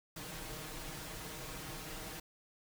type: noise with comb filter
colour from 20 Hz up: pink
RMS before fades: -45 dBFS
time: 0.16-2.2 s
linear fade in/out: 5 ms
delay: 6.4 ms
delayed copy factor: +0.7
effects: none